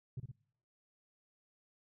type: tone with echo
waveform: sine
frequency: 128.1 Hz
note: C3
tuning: 36 cents flat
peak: -35 dBFS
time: 0.17-0.2 s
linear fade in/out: 5 ms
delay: 58 ms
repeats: 2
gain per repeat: -4 dB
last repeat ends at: 0.316 s
effects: noise-tail reverb RT60 0.7 s tail -26 dB re dry + tanh soft clip ceiling -37 dBFS